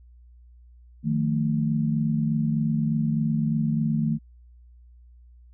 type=tone cluster; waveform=sine; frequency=154.7 / 178 / 222.9 Hz; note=D#3 / F3 / A3; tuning=-10 / +33 / +23 cents; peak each=-24 / -33 / -24 dBFS; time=1.03-4.19 s; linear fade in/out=50 ms; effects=added 60 Hz sine -48 dBFS peak until 5.53 s

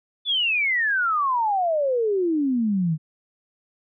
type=exponential sweep; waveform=sine; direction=down; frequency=3520 to 151 Hz; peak=-19 dBFS; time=0.25-2.98 s; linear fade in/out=50 ms; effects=none

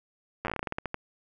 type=slowing click train; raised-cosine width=0.5 ms; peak=-16 dBFS; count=15; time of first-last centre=0.45-0.944 s; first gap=9 ms; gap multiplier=1.19; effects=none

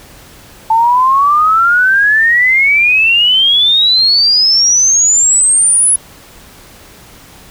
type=exponential sweep; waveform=sine; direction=up; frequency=880 to 10410 Hz; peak=-6 dBFS; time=0.7-5.96 s; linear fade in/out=5 ms; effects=pink hiss -38 dBFS RMS until 7.5 s

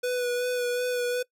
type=tone with vibrato; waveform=square; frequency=492.5 Hz; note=B4; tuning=5 cents flat; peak=-26 dBFS; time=0.03-1.23 s; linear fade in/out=10 ms; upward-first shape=sine; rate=2.7 Hz; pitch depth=20 cents each way; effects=noise-tail reverb RT60 0.1 s tail -22 dB re dry

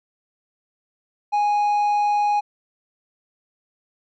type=tone; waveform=triangle; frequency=828 Hz; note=G#5; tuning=5 cents flat; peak=-15 dBFS; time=1.32-2.41 s; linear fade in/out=20 ms; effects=resampled to 16000 Hz

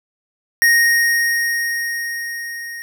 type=tone with level ramp; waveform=square; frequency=1864.7 Hz; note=A#6; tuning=in tune; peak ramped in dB=-10 to -29 dBFS; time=0.62-2.82 s; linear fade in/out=0 ms; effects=none

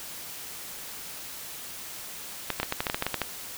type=clicks; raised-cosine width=0.3 ms; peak=-10 dBFS; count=12; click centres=2.503 / 2.6 / 2.631 / 2.724 / 2.805 / 2.868 / 2.899 / 2.945 / 3.024 / 3.066 / 3.143 / 3.217 s; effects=white hiss -40 dBFS RMS until 3.57 s

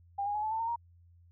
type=tone with pitch steps; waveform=sine; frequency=800 / 821.5 / 843.7 / 866.4 / 889.7 / 913.7 / 938.3 Hz; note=G5 / G#5 / G#5 / A5 / A5 / A#5 / A#5; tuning=+35 / -19 / +27 / -27 / +19 / -35 / +11 cents; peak=-30 dBFS; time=0.18-0.761 s; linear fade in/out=10 ms; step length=83 ms; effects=added 86 Hz sine -57 dBFS peak until 1.31 s

